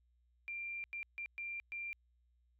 sine tone bursts at uneven times, 2375 Hz, D7, 19 cents sharp, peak -40 dBFS, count 5, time 0.48-0.84 / 0.93-1.03 / 1.18-1.26 / 1.38-1.6 / 1.72-1.93 s, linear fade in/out 0 ms, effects added 60 Hz sine -70 dBFS peak until 2.59 s

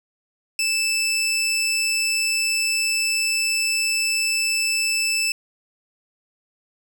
20% pulse tone, 2637 Hz, E7, in tune, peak -15 dBFS, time 0.59-5.32 s, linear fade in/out 2 ms, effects none

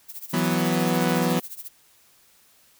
violet noise with tremolo, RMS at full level -35 dBFS, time 0.08-1.69 s, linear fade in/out 20 ms, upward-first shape sine, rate 14 Hz, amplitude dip 85%
sawtooth chord, E suspended second, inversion none, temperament equal, 164.81 / 185 / 246.9 Hz, E3 / F#3 / B3, 0 / 0 / 0 cents, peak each -21 dBFS, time 0.33-1.4 s, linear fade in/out 10 ms
effects white hiss -58 dBFS RMS until 2.79 s

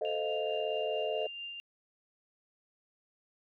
sine chord, F dominant seventh, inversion first, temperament equal with one note detuned, 440 / 517.8 / 622.3 / 698.5 Hz, A4 / C5 / Eb5 / F5, 0 / -18 / 0 / 0 cents, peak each -35 / -38 / -34 / -39 dBFS, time 0.01-1.27 s, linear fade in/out 5 ms
sine tone with tremolo, 2794 Hz, F7, in tune, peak -38 dBFS, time 0.05-1.6 s, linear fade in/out 0 ms, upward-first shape triangle, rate 4.5 Hz, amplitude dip 35%
effects tanh soft clip ceiling -20 dBFS

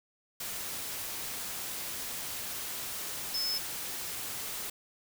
sine tone in noise, 5210 Hz, E8, 21 cents flat, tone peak -30 dBFS, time 3.34-3.58 s, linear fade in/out 5 ms, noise white, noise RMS -38 dBFS, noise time 0.4-4.7 s, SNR +5 dB, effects none

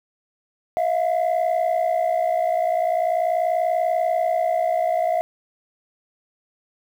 sine tone pair together, 647.6 / 708 Hz, E5 / F5, -31 / +23 cents, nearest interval major second, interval 154 cents, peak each -19 dBFS, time 0.77-5.21 s, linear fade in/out 0 ms, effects tanh soft clip ceiling -15 dBFS + 8-bit

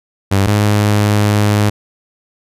sawtooth tone pair in turn, 98 / 104.13 Hz, G2 / G#2, 0 / +5 cents, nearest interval minor second, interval 105 cents, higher second, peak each -6 dBFS, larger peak neither, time 0.31-0.47 / 0.47-1.7 s, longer second, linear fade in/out 10 ms, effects resampled to 32000 Hz

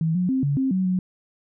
sine tone with pitch steps, 161.5 / 180.7 / 262.8 / 142 / 265.5 / 187.3 / 183.9 Hz, E3 / F#3 / C4 / C#3 / C4 / F#3 / F#3, -35 / -41 / +8 / +42 / +25 / +21 / -10 cents, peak -19 dBFS, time 0.01-0.99 s, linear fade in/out 2 ms, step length 140 ms, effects none

